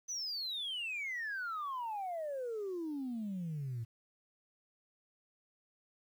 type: exponential sweep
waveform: sine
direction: down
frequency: 6150 to 110.7 Hz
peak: -35 dBFS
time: 0.08-3.85 s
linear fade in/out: 20 ms
effects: tanh soft clip ceiling -34 dBFS + 11-bit